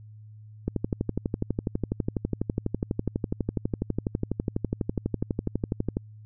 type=click train; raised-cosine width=3 ms; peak=-13 dBFS; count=65; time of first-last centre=0.68-5.969 s; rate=12.1 Hz; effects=added 107 Hz sine -44 dBFS peak until 6.25 s

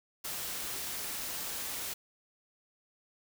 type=noise; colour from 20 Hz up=white; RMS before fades=-38 dBFS; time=0.24-1.94 s; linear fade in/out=10 ms; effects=none

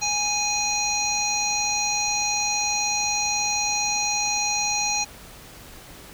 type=harmonic tone; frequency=828 Hz; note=G#5; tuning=5 cents flat; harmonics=1 / 3 / 5 / 7 / 8; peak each=-28 / -28 / -28 / -28 / -28 dBFS; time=0.01-5.05 s; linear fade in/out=20 ms; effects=pink hiss -44 dBFS RMS until 6.13 s

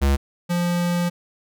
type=tone pair in turn; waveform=square; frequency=69.3 / 174.63 Hz; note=C#2 / F3; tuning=0 / 0 cents; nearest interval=octave + major third; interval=1600 cents; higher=second; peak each=-16 / -20 dBFS; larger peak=first; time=0.01-0.17 / 0.49-1.1 s; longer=second; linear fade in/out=20 ms; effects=none

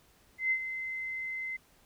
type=tone with ADSR envelope; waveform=sine; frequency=2063 Hz; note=C7; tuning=25 cents flat; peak=-24 dBFS; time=0.38-1.57 s; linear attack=130 ms; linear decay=72 ms; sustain=-10 dB; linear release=12 ms; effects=pink hiss -64 dBFS RMS until 1.85 s

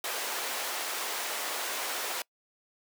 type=high-pass noise; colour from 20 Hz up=pink; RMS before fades=-34 dBFS; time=0.04-2.22 s; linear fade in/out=2 ms; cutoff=550 Hz; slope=12 dB/octave; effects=noise-tail reverb RT60 0.1 s tail -25 dB re dry + high-pass 300 Hz 12 dB/octave

